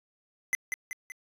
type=tone with echo; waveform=square; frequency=2038 Hz; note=C7; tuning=46 cents flat; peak=-25 dBFS; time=0.53-0.55 s; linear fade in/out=0 ms; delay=190 ms; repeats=3; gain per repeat=-5 dB; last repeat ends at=1.12 s; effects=resampled to 32000 Hz